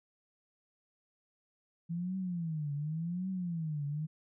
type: tone with vibrato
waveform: sine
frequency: 164.81 Hz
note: E3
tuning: in tune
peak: -33 dBFS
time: 1.89-4.07 s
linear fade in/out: 20 ms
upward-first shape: triangle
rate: 0.89 Hz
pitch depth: 260 cents each way
effects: none